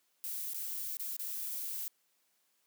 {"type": "noise with dropouts", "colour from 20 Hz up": "violet", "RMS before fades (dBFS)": -39, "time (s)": [0.24, 1.88], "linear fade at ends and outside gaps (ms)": 0, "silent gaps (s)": [[0.534, 0.545], [0.97, 0.996], [1.166, 1.194]], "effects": ["white hiss -75 dBFS RMS until 2.66 s", "high-pass 200 Hz 12 dB/octave"]}